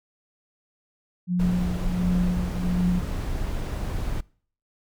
sine tone with tremolo, 178.7 Hz, F3, 40 cents sharp, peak -18 dBFS, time 1.27-3.02 s, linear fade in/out 50 ms, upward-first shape triangle, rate 1.4 Hz, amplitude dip 80%
brown noise, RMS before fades -28 dBFS, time 1.39-4.21 s, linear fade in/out 10 ms
effects noise-tail reverb RT60 0.5 s tail -24 dB re dry

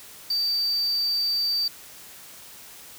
sine tone, 4634 Hz, D8, 24 cents flat, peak -19 dBFS, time 0.3-1.68 s, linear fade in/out 5 ms, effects tanh soft clip ceiling -21 dBFS + white hiss -45 dBFS RMS until 2.98 s

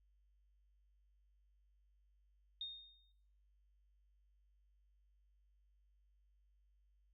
sine tone with exponential decay, 3688 Hz, A#7, 19 cents flat, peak -40 dBFS, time 2.61-3.12 s, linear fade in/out 2 ms, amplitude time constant 110 ms, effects noise-tail reverb RT60 0.7 s tail -23 dB re dry + added 50 Hz sine -70 dBFS peak until 7.13 s

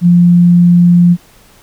sine tone, 174.61 Hz, F3, in tune, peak -3 dBFS, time 0.01-1.17 s, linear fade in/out 50 ms, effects pink hiss -44 dBFS RMS until 1.62 s

